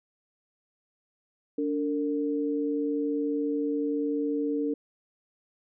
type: tone pair together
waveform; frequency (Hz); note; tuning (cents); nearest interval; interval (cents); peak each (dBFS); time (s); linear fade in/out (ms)
sine; 289.3 / 455.2; D4 / A#4; -26 / -41; minor sixth; 785; -27 / -30; 1.58-4.74; 5
effects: none